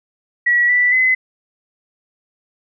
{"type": "tone with pitch steps", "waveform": "sine", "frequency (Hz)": [1930, 1970, 2032], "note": ["B6", "B6", "B6"], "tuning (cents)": [-40, -5, 49], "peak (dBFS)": -11, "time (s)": [0.46, 1.15], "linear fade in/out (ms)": 10, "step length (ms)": 230, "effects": []}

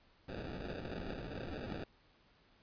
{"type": "noise with sample-and-hold", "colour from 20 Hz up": "white", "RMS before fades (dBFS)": -43, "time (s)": [0.28, 1.84], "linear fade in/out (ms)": 5, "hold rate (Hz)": 1050, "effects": ["pink hiss -68 dBFS RMS until 2.62 s", "resampled to 11025 Hz"]}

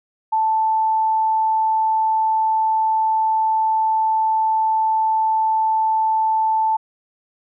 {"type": "tone", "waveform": "sine", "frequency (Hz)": 880, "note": "A5", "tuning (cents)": 0, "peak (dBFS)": -15, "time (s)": [0.32, 6.77], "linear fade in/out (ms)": 10, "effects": []}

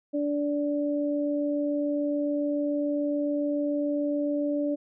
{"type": "tone pair together", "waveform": "sine", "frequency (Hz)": [291, 582], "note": ["D4", "D5"], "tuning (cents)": [-16, -16], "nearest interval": "octave", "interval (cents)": 1200, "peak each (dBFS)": [-26, -29], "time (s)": [0.13, 4.76], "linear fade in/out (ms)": 20, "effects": []}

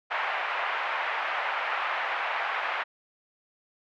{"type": "band-pass noise", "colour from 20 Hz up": "pink", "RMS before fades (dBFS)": -30, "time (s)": [0.1, 2.84], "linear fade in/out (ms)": 20, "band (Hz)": [730, 2500], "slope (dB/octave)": 24, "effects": []}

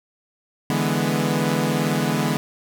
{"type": "chord", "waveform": "sawtooth", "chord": "E dominant seventh", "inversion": "third", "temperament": "equal", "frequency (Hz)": [146.83, 164.81, 207.7, 246.9], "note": ["D3", "E3", "G#3", "B3"], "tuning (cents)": [0, 0, 0, 0], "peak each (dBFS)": -21, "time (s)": [0.7, 2.37], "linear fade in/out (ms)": 0, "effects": []}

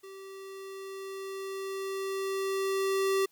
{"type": "tone with level ramp", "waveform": "square", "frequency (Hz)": 387.6, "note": "G4", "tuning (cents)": -20, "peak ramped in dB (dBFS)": [-45, -25], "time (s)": [0.03, 3.26], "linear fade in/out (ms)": 10, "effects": ["white hiss -68 dBFS RMS until 3.31 s"]}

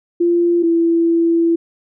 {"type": "tone pair in turn", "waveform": "sine", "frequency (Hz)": [344.7, 334.5], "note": ["F4", "E4"], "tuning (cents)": [-23, 25], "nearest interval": "minor second", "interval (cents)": 52, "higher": "first", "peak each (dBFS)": -11, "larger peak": "neither", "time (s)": [[0.2, 0.63], [0.63, 1.56]], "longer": "second", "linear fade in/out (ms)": 10, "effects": []}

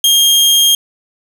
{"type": "tone", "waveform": "sawtooth", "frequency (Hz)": 3225, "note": "G7", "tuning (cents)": 48, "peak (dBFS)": -4, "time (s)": [0.04, 0.75], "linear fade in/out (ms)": 2, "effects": []}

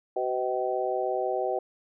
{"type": "harmonic tone with a mistuned harmonic", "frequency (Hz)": 126.2, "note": "B2", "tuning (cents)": 38, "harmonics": [3, 4, 5, 6], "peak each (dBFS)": [-31, -31, -31, -31], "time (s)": [0.16, 1.59], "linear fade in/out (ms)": 5, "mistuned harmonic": 6, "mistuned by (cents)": 23, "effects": []}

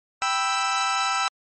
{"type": "chord", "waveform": "sawtooth", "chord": "E minor", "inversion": "first", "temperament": "equal", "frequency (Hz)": [784, 987.8, 1318.5], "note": ["G5", "B5", "E6"], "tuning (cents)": [0, 0, 0], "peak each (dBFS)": [-23, -26, -20], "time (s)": [0.22, 1.28], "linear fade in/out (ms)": 0, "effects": ["MP3 32 kbps"]}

